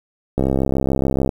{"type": "click train", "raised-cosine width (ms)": 2, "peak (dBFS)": -5, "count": 62, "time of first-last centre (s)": [0.38, 1.292], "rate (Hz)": 66.9, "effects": ["7-bit"]}